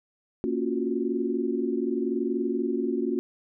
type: chord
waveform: sine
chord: Gb major seventh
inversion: first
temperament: equal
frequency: 233.1 / 277.2 / 349.2 / 370 Hz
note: Bb3 / Db4 / F4 / Gb4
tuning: 0 / 0 / 0 / 0 cents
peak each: -30 dBFS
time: 0.44-3.19 s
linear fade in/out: 0 ms
effects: none